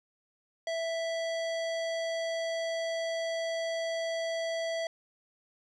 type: tone with low-pass filter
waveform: square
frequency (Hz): 659.3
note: E5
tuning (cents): 0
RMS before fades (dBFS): -33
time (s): 0.67-4.87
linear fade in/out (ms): 2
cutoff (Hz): 5300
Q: 1.1
effects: none